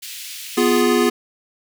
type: high-pass noise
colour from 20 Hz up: pink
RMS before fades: -33 dBFS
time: 0.02-0.82 s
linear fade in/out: 10 ms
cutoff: 2400 Hz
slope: 24 dB/octave
type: chord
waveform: square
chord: F diminished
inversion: second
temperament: equal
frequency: 246.9 / 349.2 / 415.3 Hz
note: Cb4 / F4 / Ab4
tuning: 0 / 0 / 0 cents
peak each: -19 dBFS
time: 0.57-1.1 s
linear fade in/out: 10 ms
effects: none